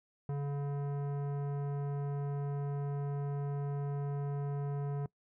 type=tone with tanh clipping; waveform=sine; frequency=142.1 Hz; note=C#3; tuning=43 cents sharp; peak=-35 dBFS; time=0.29-5.06 s; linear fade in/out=2 ms; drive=15 dB; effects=noise-tail reverb RT60 0.1 s tail -22 dB re dry